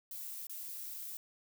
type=noise with dropouts; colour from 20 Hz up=violet; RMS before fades=-44 dBFS; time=0.11-1.17 s; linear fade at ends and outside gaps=2 ms; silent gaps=0.469-0.495 s; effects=none